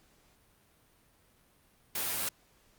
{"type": "noise with comb filter", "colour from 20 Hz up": "white", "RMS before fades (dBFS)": -33, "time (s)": [1.95, 2.29], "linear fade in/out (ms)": 5, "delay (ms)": 11, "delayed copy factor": 0.9, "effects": ["pink hiss -66 dBFS RMS until 2.78 s", "Opus 48 kbps"]}